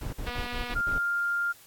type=noise bursts; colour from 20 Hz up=brown; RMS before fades=-34 dBFS; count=6; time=0.01-0.985 s; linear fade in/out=5 ms; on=120 ms; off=51 ms
type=click train; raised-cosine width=0.3 ms; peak=-20 dBFS; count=115; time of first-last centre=0.27-0.739 s; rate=243 Hz
type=tone; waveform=sine; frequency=1400 Hz; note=F6; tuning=4 cents sharp; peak=-25 dBFS; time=0.75-1.53 s; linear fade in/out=20 ms
effects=white hiss -54 dBFS RMS until 1.66 s + AAC 64 kbps